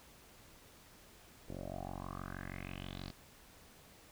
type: tone with low-pass filter sweep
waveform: 10% pulse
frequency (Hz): 46.25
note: F#1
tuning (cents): 0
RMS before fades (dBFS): -45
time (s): 1.48-3.11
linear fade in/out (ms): 10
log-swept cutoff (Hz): 460 to 4600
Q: 5.6
effects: pink hiss -60 dBFS RMS until 4.11 s